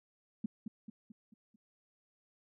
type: tone with echo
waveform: sine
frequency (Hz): 217.9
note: A3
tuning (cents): -17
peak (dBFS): -31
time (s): 0.44-0.46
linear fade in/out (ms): 5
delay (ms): 220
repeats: 5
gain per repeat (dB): -6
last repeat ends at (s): 1.56
effects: none